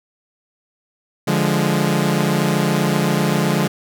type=chord; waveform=sawtooth; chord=D diminished; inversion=none; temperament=equal; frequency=146.83 / 174.61 / 207.7 Hz; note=D3 / F3 / Ab3; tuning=0 / 0 / 0 cents; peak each=-16 dBFS; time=1.27-3.68 s; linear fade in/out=10 ms; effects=none